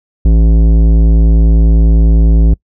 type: tone with tanh clipping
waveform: sine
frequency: 55 Hz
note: A1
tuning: in tune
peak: -6 dBFS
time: 0.25-2.54 s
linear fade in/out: 5 ms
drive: 14 dB
effects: noise-tail reverb RT60 0.1 s tail -25 dB re dry